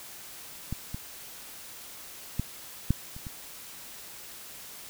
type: clicks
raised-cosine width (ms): 5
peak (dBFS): -19 / -22 / -15 / -10 / -30 / -26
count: 6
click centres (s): 0.726 / 0.945 / 2.396 / 2.906 / 3.165 / 3.268
effects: white hiss -45 dBFS RMS until 4.89 s